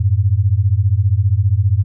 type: beating tone pair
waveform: sine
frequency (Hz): 91.6 / 106.6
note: F#2 / G#2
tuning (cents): -17 / +46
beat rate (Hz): 15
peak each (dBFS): -14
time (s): 0-1.84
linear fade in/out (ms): 10
effects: none